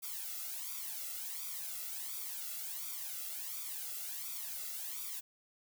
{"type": "noise with flanger", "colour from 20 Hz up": "blue", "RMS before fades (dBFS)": -42, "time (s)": [0.02, 5.21], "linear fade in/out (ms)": 20, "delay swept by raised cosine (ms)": [0.85, 1.51], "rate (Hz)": 1.4, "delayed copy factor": 0.85, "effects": []}